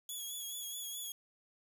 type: tone with vibrato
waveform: 10% pulse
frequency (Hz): 3364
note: G#7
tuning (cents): +22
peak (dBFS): -33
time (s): 0.09-1.12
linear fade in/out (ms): 2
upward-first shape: triangle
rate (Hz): 4.7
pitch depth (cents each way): 48
effects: 10-bit